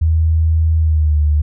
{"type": "tone with pitch glide", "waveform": "sine", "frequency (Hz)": [80.3, 74.92], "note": ["E2", "D2"], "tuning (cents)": [-45, 35], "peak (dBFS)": -10, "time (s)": [0.01, 1.42], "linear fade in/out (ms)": 10, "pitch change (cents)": -120, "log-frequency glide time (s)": [0.78, 1.18], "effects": []}